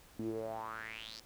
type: tone with band-pass filter sweep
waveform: sawtooth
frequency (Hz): 110.9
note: A2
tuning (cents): +14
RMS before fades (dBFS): -42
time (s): 0.19-1.2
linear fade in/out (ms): 5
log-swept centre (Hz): 260 to 5200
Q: 6
effects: pink hiss -60 dBFS RMS until 1.25 s